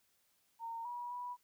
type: tone with pitch steps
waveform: sine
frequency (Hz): 918 / 967 / 980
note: A#5 / B5 / B5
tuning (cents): -27 / -37 / -14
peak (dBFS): -40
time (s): 0.59-1.37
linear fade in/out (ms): 50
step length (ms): 260
effects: white hiss -75 dBFS RMS until 1.43 s